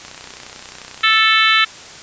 click train, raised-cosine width 0.2 ms, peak -17 dBFS, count 36, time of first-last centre 0.05-1.168 s, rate 31.3 Hz
harmonic tone, 440 Hz, A4, in tune, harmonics 3 / 4 / 5 / 6 / 7 / 8 / 9, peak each -16 / -17 / -18 / -19 / -19 / -20 / -21 dBFS, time 1.03-1.65 s, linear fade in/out 10 ms
effects white hiss -36 dBFS RMS until 2.02 s + resampled to 16000 Hz

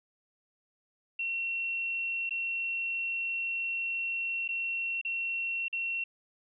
sine tone with dropouts, 2723 Hz, F7, 44 cents flat, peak -30 dBFS, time 1.19-6.04 s, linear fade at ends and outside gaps 5 ms, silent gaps 2.294-2.307 / 4.479-4.488 / 5.014-5.049 / 5.683-5.727 s, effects none

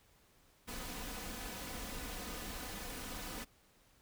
pink noise with comb filter, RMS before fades -44 dBFS, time 0.67-3.45 s, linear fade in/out 20 ms, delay 4 ms, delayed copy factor +0.55, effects pink hiss -68 dBFS RMS until 4.01 s

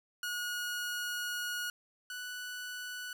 sawtooth tone pair in turn, 1448 / 1481.8 Hz, F#6 / F#6, -38 / +2 cents, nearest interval unison, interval 40 cents, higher second, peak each -31 / -36 dBFS, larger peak first, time 0.23-1.7 / 2.1-3.13 s, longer first, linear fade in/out 2 ms, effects none

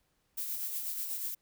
violet noise with tremolo, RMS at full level -35 dBFS, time 0.37-1.35 s, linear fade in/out 10 ms, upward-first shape sine, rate 8.2 Hz, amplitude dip 40%, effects pink hiss -75 dBFS RMS until 1.41 s

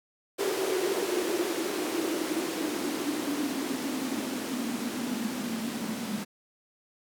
blue noise with band-pass filter sweep, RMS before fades -31 dBFS, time 0.38-6.25 s, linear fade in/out 20 ms, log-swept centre 390 to 210 Hz, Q 8.7, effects none

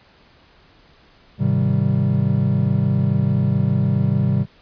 triangle chord, Ab major seventh, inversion none, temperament equal with one note detuned, 103.83 / 130.81 / 155.56 / 194.64 Hz, Ab2 / C3 / Eb3 / G3, 0 / 0 / 0 / -12 cents, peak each -20 / -17 / -21 / -19 dBFS, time 1.38-4.46 s, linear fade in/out 50 ms, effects pink hiss -52 dBFS RMS until 4.61 s + resampled to 11025 Hz

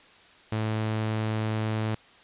sawtooth tone, 109.3 Hz, A2, 11 cents flat, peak -22 dBFS, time 0.52-1.95 s, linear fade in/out 5 ms, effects white hiss -54 dBFS RMS until 2.23 s + resampled to 8000 Hz

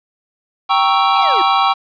square chord, G diminished seventh, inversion none, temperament equal, 784 / 932.3 / 1108.7 / 1318.5 Hz, G5 / Bb5 / Db6 / Fb6, 0 / 0 / 0 / 0 cents, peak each -16 / -21 / -16 / -19 dBFS, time 0.69-1.74 s, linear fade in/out 20 ms
square linear sweep, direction down, 890 to 322.7 Hz, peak -23 dBFS, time 1.15-1.42 s, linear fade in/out 5 ms
effects resampled to 11025 Hz + 7-bit

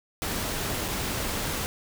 pink noise with dropouts, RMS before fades -30 dBFS, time 0.22-1.66 s, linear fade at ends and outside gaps 0 ms, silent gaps 0.881-0.885 s, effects none

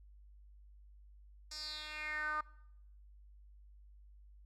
10% pulse tone with band-pass filter sweep, 304.7 Hz, D#4, 36 cents flat, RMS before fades -41 dBFS, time 1.51-2.41 s, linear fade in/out 5 ms, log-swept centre 5900 to 1200 Hz, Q 5.4, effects noise-tail reverb RT60 0.7 s tail -20 dB re dry + added 50 Hz sine -56 dBFS peak until 4.45 s

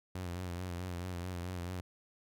sawtooth tone with vibrato, 89.3 Hz, F2, 39 cents sharp, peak -34 dBFS, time 0.15-1.81 s, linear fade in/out 5 ms, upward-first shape sine, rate 4.6 Hz, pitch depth 59 cents each way, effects none

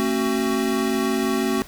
square tone cluster, 224 / 269.7 / 374.6 Hz, A3 / C#4 / F#4, +31 / -47 / +21 cents, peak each -25 dBFS, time 0-1.62 s, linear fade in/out 0 ms, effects pink hiss -44 dBFS RMS until 1.67 s

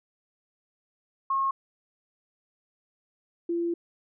sine tone pair in turn, 1083 / 341.1 Hz, C#6 / F4, -41 / -41 cents, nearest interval octave + minor sixth, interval 2000 cents, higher first, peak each -23 / -25 dBFS, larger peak first, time 1.3-1.51 / 3.49-3.74 s, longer second, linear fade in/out 5 ms, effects none

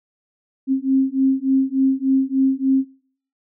sine beating tone pair, 265.1 / 268.5 Hz, C4 / C4, +23 / +45 cents, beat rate 3.4 Hz, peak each -18 dBFS, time 0.67-2.85 s, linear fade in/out 50 ms, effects noise-tail reverb RT60 0.6 s tail -26 dB re dry

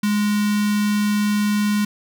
square tone with notch filter, 207.8 Hz, G#3, 1 cent sharp, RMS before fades -19 dBFS, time 0.03-1.85 s, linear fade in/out 5 ms, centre 620 Hz, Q 1, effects none

